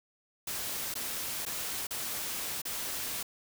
white noise with dropouts, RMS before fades -36 dBFS, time 0.47-3.23 s, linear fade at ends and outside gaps 5 ms, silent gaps 0.941-0.953 / 1.453-1.462 / 1.87-1.907 / 2.618-2.652 s, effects none

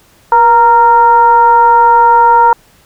sine tone with frequency modulation, 932.3 Hz, A#5, in tune, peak -3 dBFS, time 0.32-2.53 s, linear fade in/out 2 ms, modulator 453 Hz, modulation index 0.53, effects pink hiss -47 dBFS RMS until 2.85 s

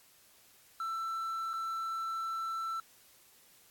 triangle tone with dropouts, 1334 Hz, E6, 20 cents sharp, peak -32 dBFS, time 0.8-2.8 s, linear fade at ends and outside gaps 2 ms, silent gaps 1.533-1.537 s, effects white hiss -62 dBFS RMS until 3.7 s + AAC 64 kbps

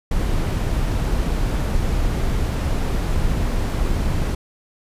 brown noise, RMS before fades -20 dBFS, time 0.11-4.35 s, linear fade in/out 5 ms, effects resampled to 32000 Hz

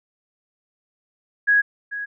sine tone with echo, 1660 Hz, G#6, 1 cent flat, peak -13 dBFS, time 1.47-1.62 s, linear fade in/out 20 ms, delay 440 ms, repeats 1, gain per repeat -13 dB, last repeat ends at 2.06 s, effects none

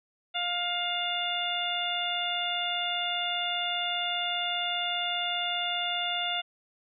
harmonic tone, 705 Hz, F5, 16 cents sharp, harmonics 1 / 2 / 3 / 4 / 5, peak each -34 / -37 / -37 / -32 / -33 dBFS, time 0.34-6.42 s, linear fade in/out 20 ms, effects none

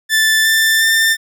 sawtooth tone with pitch steps, 1760 / 1776.3 / 1792.8 Hz, A6 / A6 / A6, 0 / +16 / +32 cents, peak -7 dBFS, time 0.09-1.17 s, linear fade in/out 50 ms, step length 360 ms, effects none

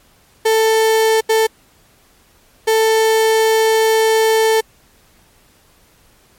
35% pulse tone bursts at uneven times, 442.9 Hz, A4, 11 cents sharp, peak -9 dBFS, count 3, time 0.45-1.21 / 1.29-1.47 / 2.67-4.61 s, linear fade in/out 10 ms, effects pink hiss -52 dBFS RMS until 6.38 s + MP3 64 kbps

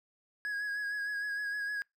triangle tone with vibrato, 1661.2 Hz, G#6, in tune, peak -31 dBFS, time 0.45-1.82 s, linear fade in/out 0 ms, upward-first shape sine, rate 6.5 Hz, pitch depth 31 cents each way, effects noise-tail reverb RT60 0.2 s tail -26 dB re dry

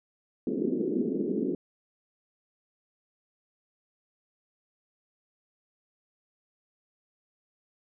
white band-pass noise, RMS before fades -29 dBFS, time 0.47-1.55 s, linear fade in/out 2 ms, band 190 to 410 Hz, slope 48 dB/octave, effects none

